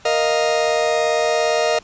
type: chord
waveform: 40% pulse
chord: Bb suspended fourth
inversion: none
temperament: just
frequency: 466.2 / 621.6 / 699.2 Hz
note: Bb4 / Eb5 / F5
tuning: 0 / -2 / +2 cents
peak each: -20 / -18 / -21 dBFS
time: 0.05-1.79 s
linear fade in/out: 5 ms
effects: pink hiss -47 dBFS RMS until 1.83 s + resampled to 16000 Hz